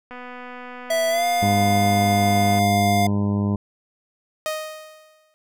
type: click train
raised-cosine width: 0.5 ms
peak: -23 dBFS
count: 616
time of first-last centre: 0.11-2.59 s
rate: 248 Hz
type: tone with pitch glide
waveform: square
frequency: 659.3 to 702.6 Hz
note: E5 to F5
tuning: 0 to +10 cents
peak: -19 dBFS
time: 0.9-3.07 s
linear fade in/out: 5 ms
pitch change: +110 cents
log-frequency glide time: 1.09-1.25 s
type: harmonic tone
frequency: 101.5 Hz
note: G#2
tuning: 39 cents flat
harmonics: 1 / 2 / 3 / 4 / 5 / 6 / 7 / 8 / 9 / 10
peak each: -22 / -21 / -31 / -33 / -41 / -37 / -44 / -45 / -40 / -39 dBFS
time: 1.42-3.56 s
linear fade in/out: 5 ms
type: tone with exponential decay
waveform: sawtooth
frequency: 622.3 Hz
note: D#5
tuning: in tune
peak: -18 dBFS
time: 4.46-5.34 s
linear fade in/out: 0 ms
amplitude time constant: 190 ms
effects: none